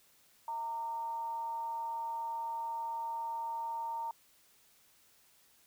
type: tone with frequency modulation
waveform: sine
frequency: 918 Hz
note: A#5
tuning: 27 cents flat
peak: -35 dBFS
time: 0.48-4.11 s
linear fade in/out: 2 ms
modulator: 267 Hz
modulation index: 0.22
effects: white hiss -66 dBFS RMS until 5.66 s